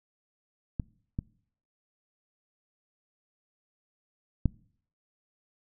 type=clicks; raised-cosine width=5 ms; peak=-17 / -18 / -11 dBFS; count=3; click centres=0.798 / 1.189 / 4.457 s; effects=noise-tail reverb RT60 0.6 s tail -24 dB re dry